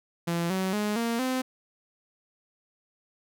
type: tone with pitch steps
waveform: sawtooth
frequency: 170 / 188.63 / 209.3 / 232.2 / 257.7 Hz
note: F3 / F#3 / G#3 / A#3 / C4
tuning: -46 / +34 / +14 / -7 / -26 cents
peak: -22 dBFS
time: 0.27-1.42 s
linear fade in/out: 10 ms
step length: 230 ms
effects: none